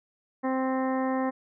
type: harmonic tone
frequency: 261.6 Hz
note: C4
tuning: in tune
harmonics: 1 / 2 / 3 / 4 / 5 / 6 / 7 / 8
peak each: -27 / -31 / -33 / -35 / -43 / -50 / -40 / -50 dBFS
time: 0.43-1.31 s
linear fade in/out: 20 ms
effects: none